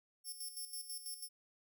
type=tone with tremolo; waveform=10% pulse; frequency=5400 Hz; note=E8; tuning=41 cents sharp; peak=-36 dBFS; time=0.24-1.29 s; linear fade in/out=50 ms; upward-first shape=square; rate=6.1 Hz; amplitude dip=65%; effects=none